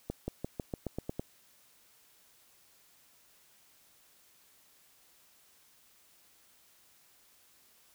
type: accelerating click train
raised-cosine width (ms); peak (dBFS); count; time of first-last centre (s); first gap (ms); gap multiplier
2; -21; 9; 0.1-1.195; 180; 0.92
effects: white hiss -64 dBFS RMS until 7.94 s